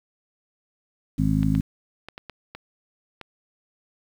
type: harmonic tone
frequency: 52.5 Hz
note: G#1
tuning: 19 cents sharp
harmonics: 1 / 2 / 3 / 4 / 5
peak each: -27 / -27 / -23 / -26 / -24 dBFS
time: 1.18-1.61 s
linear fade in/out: 10 ms
type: clicks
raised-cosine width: 0.3 ms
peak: -21 dBFS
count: 7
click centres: 1.431 / 1.551 / 2.086 / 2.179 / 2.297 / 2.55 / 3.213 s
effects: 8-bit